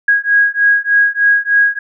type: beating tone pair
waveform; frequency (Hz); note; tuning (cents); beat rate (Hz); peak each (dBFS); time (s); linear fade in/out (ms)
sine; 1645 / 1648.3; G#6 / G#6; -17 / -14; 3.3; -12; 0.08-1.79; 5
effects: none